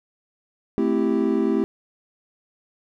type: chord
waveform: triangle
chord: A minor seventh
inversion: none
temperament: equal with one note detuned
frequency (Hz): 220 / 261.6 / 331.2 / 392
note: A3 / C4 / E4 / G4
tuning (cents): 0 / 0 / +8 / 0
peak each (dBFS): -22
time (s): 0.78-1.64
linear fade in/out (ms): 0
effects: none